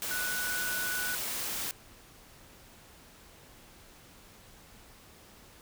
sine tone in noise, 1480 Hz, F#6, in tune, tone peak -33 dBFS, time 0.11-1.15 s, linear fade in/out 0 ms, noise white, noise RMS -35 dBFS, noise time 0.02-1.71 s, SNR -1 dB, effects pink hiss -55 dBFS RMS until 5.61 s

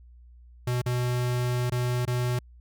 square tone with dropouts, 123.47 Hz, B2, in tune, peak -25 dBFS, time 0.67-2.39 s, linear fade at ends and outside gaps 5 ms, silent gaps 0.817-0.86 / 1.699-1.719 / 2.053-2.075 s, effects added 60 Hz sine -48 dBFS peak until 2.6 s

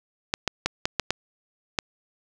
clicks, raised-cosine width 0.2 ms, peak -5 dBFS, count 7, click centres 0.339 / 0.477 / 0.66 / 0.855 / 0.997 / 1.106 / 1.788 s, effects none

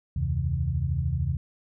sine tone cluster, 75.6 / 88.8 / 131 / 159.8 Hz, D#2 / F2 / C3 / D#3, -49 / +29 / +2 / +47 cents, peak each -29 / -29 / -28 / -34 dBFS, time 0.16-1.37 s, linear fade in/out 5 ms, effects none

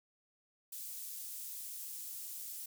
pink high-pass noise, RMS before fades -45 dBFS, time 0.72-2.66 s, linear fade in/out 5 ms, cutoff 10000 Hz, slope 12 dB/octave, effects none

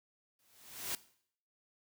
white noise with exponential growth, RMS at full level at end -35 dBFS, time 0.39-0.95 s, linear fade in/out 2 ms, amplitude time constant 120 ms, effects noise-tail reverb RT60 0.6 s tail -18 dB re dry

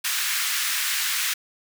pink high-pass noise, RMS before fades -25 dBFS, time 0.04-1.34 s, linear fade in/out 10 ms, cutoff 1500 Hz, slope 24 dB/octave, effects none

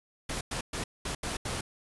pink noise bursts at uneven times, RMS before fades -34 dBFS, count 6, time 0.29-0.41 / 0.51-0.61 / 0.73-0.84 / 1.05-1.15 / 1.23-1.37 / 1.45-1.61 s, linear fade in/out 5 ms, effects resampled to 24000 Hz

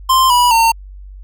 square tone with pitch steps, 1046.5 / 976.4 / 911 Hz, C6 / B5 / A#5, 0 / -20 / -40 cents, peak -9 dBFS, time 0.09-0.72 s, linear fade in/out 10 ms, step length 210 ms, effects added 48 Hz sine -31 dBFS peak until 1.23 s

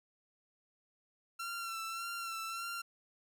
sawtooth tone with vibrato, 1356 Hz, E6, 49 cents sharp, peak -35 dBFS, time 1.39-2.82 s, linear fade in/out 10 ms, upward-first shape sine, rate 1.7 Hz, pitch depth 35 cents each way, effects none

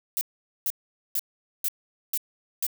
violet noise bursts, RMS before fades -26 dBFS, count 6, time 0.17-2.666 s, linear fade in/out 0 ms, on 41 ms, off 450 ms, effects none

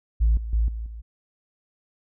sine tone with level steps, 55.8 Hz, A1, 25 cents sharp, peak -14 / -28 / -17 / -28 / -34 dBFS, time 0.2-1.02 s, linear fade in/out 20 ms, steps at 0.37 / 0.53 / 0.68 / 0.86 s, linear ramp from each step 2 ms, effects tanh soft clip ceiling -13 dBFS

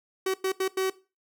45% pulse tone bursts at uneven times, 379.3 Hz, F#4, 43 cents sharp, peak -24 dBFS, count 4, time 0.26-0.34 / 0.44-0.52 / 0.6-0.68 / 0.77-0.9 s, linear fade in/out 5 ms, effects noise-tail reverb RT60 0.3 s tail -18 dB re dry

